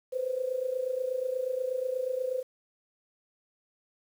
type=tone with amplitude modulation; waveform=sine; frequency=512 Hz; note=C5; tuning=38 cents flat; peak=-25 dBFS; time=0.12-2.43 s; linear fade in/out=20 ms; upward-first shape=sine; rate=28.3 Hz; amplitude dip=75%; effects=9-bit